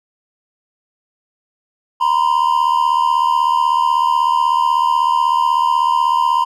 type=tone pair together; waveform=triangle; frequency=946 / 1022.2 Hz; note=A#5 / C6; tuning=+25 / -41 cents; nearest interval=minor second; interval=134 cents; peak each=-13 dBFS; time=2-6.45 s; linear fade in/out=20 ms; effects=none